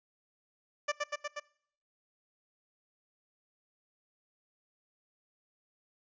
15% pulse tone with echo, 588 Hz, D5, 2 cents sharp, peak -22 dBFS, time 0.88-0.92 s, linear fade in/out 10 ms, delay 120 ms, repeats 4, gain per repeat -2 dB, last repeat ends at 1.4 s, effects noise-tail reverb RT60 0.6 s tail -22 dB re dry + resampled to 16000 Hz

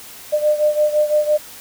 sine beating tone pair, 600 / 605.9 Hz, D5 / D#5, +37 / -46 cents, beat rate 5.9 Hz, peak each -15 / -19 dBFS, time 0.32-1.38 s, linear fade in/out 20 ms, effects white hiss -38 dBFS RMS until 1.6 s

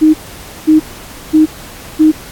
sine tone bursts, 311.1 Hz, D#4, in tune, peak -3 dBFS, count 4, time 0.01-2.12 s, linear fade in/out 20 ms, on 130 ms, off 530 ms, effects pink hiss -32 dBFS RMS until 2.31 s + AAC 64 kbps

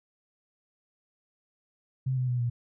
sine tone with pitch steps, 130.81 / 127.09 / 123.47 / 119.95 Hz, C3 / C3 / B2 / A#2, 0 / -50 / 0 / +50 cents, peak -25 dBFS, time 2.06-2.5 s, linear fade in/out 10 ms, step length 110 ms, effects none

